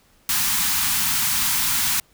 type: band-stop noise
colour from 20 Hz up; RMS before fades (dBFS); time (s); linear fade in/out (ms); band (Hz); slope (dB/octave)
white; -21; 0.29-2; 2; 270 to 820; 48
effects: pink hiss -58 dBFS RMS until 2.13 s